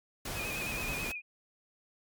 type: noise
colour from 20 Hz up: pink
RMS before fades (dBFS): -38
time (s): 0.25-1.12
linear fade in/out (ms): 5
type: tone with vibrato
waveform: sine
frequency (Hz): 2489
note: D#7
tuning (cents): 0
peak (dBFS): -36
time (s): 0.34-1.22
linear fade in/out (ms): 50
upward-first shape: square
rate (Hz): 9.2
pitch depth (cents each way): 39
effects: MP3 96 kbps